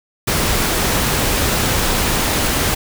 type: noise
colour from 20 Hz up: pink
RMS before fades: -17 dBFS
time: 0.27-2.75 s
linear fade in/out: 10 ms
effects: none